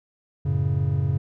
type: chord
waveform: triangle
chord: F# minor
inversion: none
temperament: just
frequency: 92.5 / 111 / 138.75 Hz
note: F#2 / A2 / C#3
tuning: 0 / +16 / +2 cents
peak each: -23 / -25 / -21 dBFS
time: 0.45-1.18 s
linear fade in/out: 10 ms
effects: none

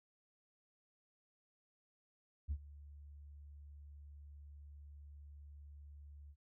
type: tone with ADSR envelope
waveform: sine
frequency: 72.4 Hz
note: D2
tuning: 24 cents flat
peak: -32 dBFS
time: 2.48-6.36 s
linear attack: 32 ms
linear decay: 61 ms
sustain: -20 dB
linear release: 59 ms
effects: tanh soft clip ceiling -33 dBFS

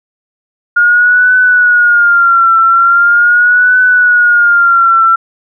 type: tone with vibrato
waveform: sine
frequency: 1420 Hz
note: F6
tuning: 28 cents sharp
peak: -4 dBFS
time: 0.76-5.16 s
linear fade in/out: 10 ms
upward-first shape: triangle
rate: 0.41 Hz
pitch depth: 100 cents each way
effects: none

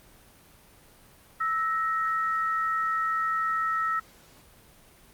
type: tone pair together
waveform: sine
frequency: 1313.4 / 1872 Hz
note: E6 / A#6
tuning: -7 / +7 cents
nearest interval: tritone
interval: 614 cents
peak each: -25 / -32 dBFS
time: 1.4-4 s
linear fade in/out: 10 ms
effects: pink hiss -55 dBFS RMS until 5.13 s + Opus 32 kbps

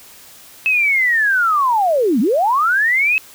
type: linear two-way sweep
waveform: sine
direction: down then up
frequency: 2612 to 195.3 to 2612 Hz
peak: -12 dBFS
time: 0.66-3.18 s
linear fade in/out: 0 ms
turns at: 2.2 s
effects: white hiss -42 dBFS RMS until 3.34 s

